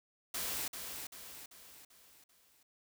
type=noise with echo; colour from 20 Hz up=white; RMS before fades=-38 dBFS; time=0.34-0.68 s; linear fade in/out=5 ms; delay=390 ms; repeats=5; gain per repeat=-6 dB; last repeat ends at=2.63 s; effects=none